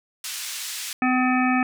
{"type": "band-pass noise", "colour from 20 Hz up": "white", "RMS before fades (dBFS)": -32, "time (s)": [0.24, 0.93], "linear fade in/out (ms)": 2, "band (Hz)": [1900, 8700], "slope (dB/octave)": 12}
{"type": "harmonic tone", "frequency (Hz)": 254.1, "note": "B3", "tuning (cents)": 49, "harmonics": [1, 3, 5, 7, 9, 10], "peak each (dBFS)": [-20, -25, -27, -28, -30, -30], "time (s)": [1.02, 1.63], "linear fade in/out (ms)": 2}
{"effects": []}